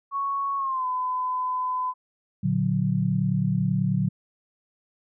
sine tone with pitch glide, 1108.7 to 1010.8 Hz, C#6 to B5, 0 to +40 cents, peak -24 dBFS, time 0.11-1.94 s, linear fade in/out 50 ms, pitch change -160 cents, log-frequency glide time 0.57-0.86 s
sine chord, Bb augmented, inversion none, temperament equal, 116.54 / 146.83 / 185 Hz, Bb2 / D3 / F#3, 0 / 0 / 0 cents, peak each -27 / -25 / -24 dBFS, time 2.43-4.09 s, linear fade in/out 10 ms
effects none

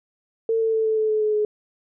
sine tone with pitch steps, 451 / 446.9 / 442.7 / 438.7 / 434.6 / 430.6 / 426.7 / 422.7 Hz, A4 / A4 / A4 / A4 / A4 / A4 / G#4 / G#4, +43 / +27 / +11 / -5 / -21 / -37 / +47 / +31 cents, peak -18 dBFS, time 0.49-1.45 s, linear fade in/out 2 ms, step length 120 ms, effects none

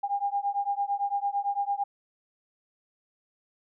sine beating tone pair, 801 / 809.9 Hz, G5 / G#5, +37 / -44 cents, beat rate 8.9 Hz, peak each -29 dBFS, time 0.03-1.84 s, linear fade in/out 10 ms, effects none

